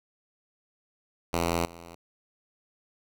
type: tone with level steps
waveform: 5% pulse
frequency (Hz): 84.8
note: E2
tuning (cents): +50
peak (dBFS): -14 / -33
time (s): 1.33-1.95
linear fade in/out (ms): 5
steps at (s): 1.65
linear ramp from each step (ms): 5
effects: none